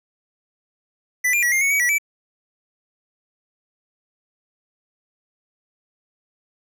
square tone with pitch steps, 1989 / 2400 / 1931 / 2115 / 2216 / 2268 / 1943 / 2309 Hz, B6 / D7 / B6 / C7 / C#7 / C#7 / B6 / D7, +12 / +37 / -39 / +18 / -1 / +39 / -29 / -30 cents, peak -17 dBFS, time 1.24-1.984 s, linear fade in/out 10 ms, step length 93 ms, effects none

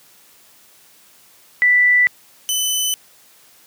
sine / 15% pulse tone pair in turn, 1975.5 / 3014 Hz, B6 / F#7, 0 / +31 cents, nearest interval perfect fifth, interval 731 cents, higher second, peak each -10 dBFS, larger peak neither, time 1.62-2.07 / 2.49-2.94 s, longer neither, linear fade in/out 0 ms, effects white hiss -50 dBFS RMS until 3.66 s + high-pass 100 Hz 12 dB/octave

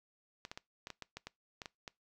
clicks, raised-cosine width 0.2 ms, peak -26 dBFS, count 11, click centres 0.451 / 0.515 / 0.575 / 0.871 / 0.903 / 1.023 / 1.17 / 1.27 / 1.618 / 1.658 / 1.878 s, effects noise-tail reverb RT60 0.2 s tail -23 dB re dry

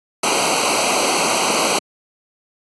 pink noise with comb filter, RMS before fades -17 dBFS, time 0.23-1.79 s, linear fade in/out 5 ms, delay 0.57 ms, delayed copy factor -0.9, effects high-pass 200 Hz 12 dB/octave + resampled to 24000 Hz

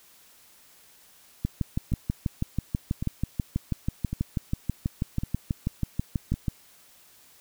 two click trains, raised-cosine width 5 ms, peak -17 / -13 dBFS, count 5 / 32, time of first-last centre 1.92-6.34 / 1.45-6.482 s, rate 0.905 / 6.16 Hz, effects white hiss -56 dBFS RMS until 7.4 s

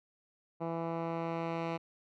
10% pulse tone with low-pass filter sweep, 166.1 Hz, E3, 13 cents sharp, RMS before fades -36 dBFS, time 0.6-1.78 s, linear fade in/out 20 ms, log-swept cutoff 1000 to 2700 Hz, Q 0.86, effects none

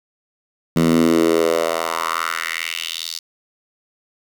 10% pulse tone with high-pass filter sweep, 82.41 Hz, E2, in tune, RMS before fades -19 dBFS, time 0.76-3.19 s, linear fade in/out 5 ms, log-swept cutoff 180 to 4700 Hz, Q 3, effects none

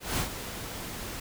pink noise with ADSR envelope, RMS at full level -28 dBFS, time 0-1.2 s, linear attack 180 ms, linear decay 100 ms, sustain -10 dB, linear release 5 ms, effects none

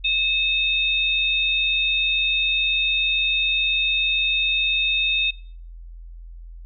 sine tone pair together, 2596 / 3671 Hz, E7 / A#7, -27 / -27 cents, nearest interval tritone, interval 600 cents, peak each -21 dBFS, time 0.04-5.31 s, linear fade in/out 10 ms, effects noise-tail reverb RT60 0.5 s tail -21 dB re dry + added 42 Hz sine -36 dBFS peak until 6.65 s

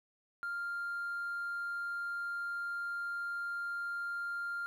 triangle tone with hard clipping, 1396.9 Hz, F6, in tune, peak -35 dBFS, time 0.43-4.66 s, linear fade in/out 0 ms, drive 2 dB, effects none

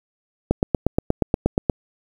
click train, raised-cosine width 2 ms, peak -3 dBFS, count 11, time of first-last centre 0.51-1.698 s, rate 8.42 Hz, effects 7-bit

